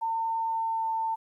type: tone with pitch glide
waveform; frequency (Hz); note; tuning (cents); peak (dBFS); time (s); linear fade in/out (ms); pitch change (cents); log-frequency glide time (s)
sine; 905 to 896.7; A5 to A5; +48 to +33; -26; 0.01-1.16; 20; -15; 0.39-0.89
effects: 11-bit